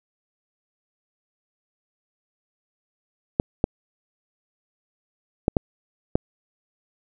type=clicks; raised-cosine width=2 ms; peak=-4 dBFS; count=5; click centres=3.399 / 3.641 / 5.481 / 5.568 / 6.155 s; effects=none